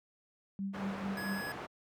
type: tone with tremolo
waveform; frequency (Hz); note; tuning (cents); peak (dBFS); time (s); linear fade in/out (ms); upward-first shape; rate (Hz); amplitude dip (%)
sine; 196; G3; 0; -33; 0.59-1.41; 0; sine; 4.5; 70
type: low-pass noise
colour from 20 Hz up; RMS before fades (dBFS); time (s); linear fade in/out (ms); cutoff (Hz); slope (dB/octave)
white; -43; 0.73-1.67; 20; 1200; 12
type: tone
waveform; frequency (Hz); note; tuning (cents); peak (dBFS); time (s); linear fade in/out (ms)
square; 1683; G#6; +23; -40; 1.17-1.52; 2
effects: high-pass 80 Hz 12 dB/octave